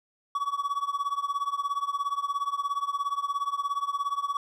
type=tone with tremolo; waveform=triangle; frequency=1133 Hz; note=C#6; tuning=37 cents sharp; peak=-21 dBFS; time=0.35-4.37 s; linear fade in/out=2 ms; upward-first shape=triangle; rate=17 Hz; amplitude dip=95%; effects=none